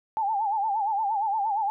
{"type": "tone with vibrato", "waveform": "sine", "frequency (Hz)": 840, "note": "G#5", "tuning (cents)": 19, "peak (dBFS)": -23, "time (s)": [0.17, 1.7], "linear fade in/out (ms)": 0, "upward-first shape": "sine", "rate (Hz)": 8.6, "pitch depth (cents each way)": 120, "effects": []}